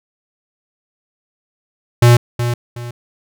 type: tone with echo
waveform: square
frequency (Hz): 120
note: B2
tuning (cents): -49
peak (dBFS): -6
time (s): 2.02-2.17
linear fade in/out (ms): 5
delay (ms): 370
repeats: 2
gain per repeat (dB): -10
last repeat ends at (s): 2.91
effects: none